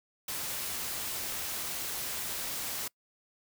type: noise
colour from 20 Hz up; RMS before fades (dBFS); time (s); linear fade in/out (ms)
white; -36; 0.28-2.88; 5
effects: noise-tail reverb RT60 0.1 s tail -24 dB re dry